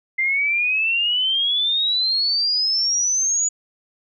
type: exponential sweep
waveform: sine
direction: up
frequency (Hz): 2075 to 6920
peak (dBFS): -17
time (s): 0.18-3.49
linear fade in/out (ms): 10
effects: none